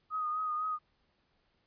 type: tone with vibrato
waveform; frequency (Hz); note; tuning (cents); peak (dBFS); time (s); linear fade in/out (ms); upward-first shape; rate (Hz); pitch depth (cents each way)
sine; 1244.5; D#6; 0; -31; 0.1-0.79; 50; triangle; 4; 39
effects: pink hiss -74 dBFS RMS until 1.66 s + resampled to 11025 Hz